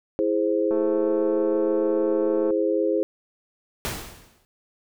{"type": "chord", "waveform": "sine", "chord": "E augmented", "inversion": "none", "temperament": "equal", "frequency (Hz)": [329.6, 415.3, 523.3], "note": ["E4", "G#4", "B#4"], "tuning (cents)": [0, 0, 0], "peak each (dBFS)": -24, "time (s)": [0.19, 3.03], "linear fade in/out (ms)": 0}
{"type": "click train", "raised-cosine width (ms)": 1, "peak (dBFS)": -23, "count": 398, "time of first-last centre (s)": [0.71, 2.506], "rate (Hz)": 221}
{"type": "noise with exponential decay", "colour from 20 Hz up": "pink", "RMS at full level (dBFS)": -26, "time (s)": [3.85, 4.45], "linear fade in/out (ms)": 0, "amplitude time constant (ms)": 130}
{"effects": []}